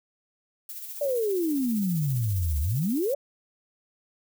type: noise with tremolo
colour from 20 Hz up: violet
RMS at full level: -37 dBFS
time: 0.69-3.14 s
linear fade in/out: 2 ms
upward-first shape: sine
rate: 15 Hz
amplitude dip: 40%
type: exponential two-way sweep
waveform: sine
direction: down then up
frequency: 594 to 69.3 to 594 Hz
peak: -23 dBFS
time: 1.01-3.15 s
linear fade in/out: 5 ms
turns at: 2.6 s
effects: none